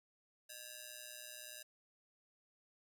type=ring-modulated tone; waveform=5% pulse; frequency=1108.7 Hz; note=C#6; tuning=in tune; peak=-34 dBFS; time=0.49-1.63 s; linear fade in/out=10 ms; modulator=494 Hz; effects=none